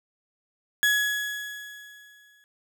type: tone with exponential decay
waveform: 35% pulse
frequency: 1682 Hz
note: G#6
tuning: 22 cents sharp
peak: -16 dBFS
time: 0.83-2.44 s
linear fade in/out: 0 ms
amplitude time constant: 350 ms
effects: none